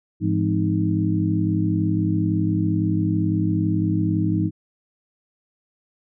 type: harmonic tone with a mistuned harmonic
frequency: 51.91 Hz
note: G#1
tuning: in tune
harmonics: 2 / 3 / 4 / 5 / 6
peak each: -23 / -23 / -28 / -31 / -23 dBFS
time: 0.2-4.51 s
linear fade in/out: 50 ms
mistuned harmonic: 3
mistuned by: +150 cents
effects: none